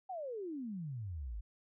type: exponential sweep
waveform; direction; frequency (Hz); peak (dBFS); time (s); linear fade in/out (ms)
sine; down; 784 to 47.85; -39; 0.09-1.41; 10
effects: none